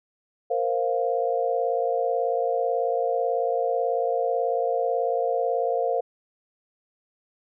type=chord; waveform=sine; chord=Bb suspended second; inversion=none; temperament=just; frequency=466.2 / 524.4 / 699.2 Hz; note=Bb4 / C5 / F5; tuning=0 / +4 / +2 cents; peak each=-26 dBFS; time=0.5-6.01 s; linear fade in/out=10 ms; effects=none